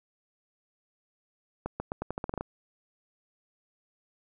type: accelerating click train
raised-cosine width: 1 ms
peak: -18 dBFS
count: 11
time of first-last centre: 1.66-2.41 s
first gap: 140 ms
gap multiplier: 0.85
effects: none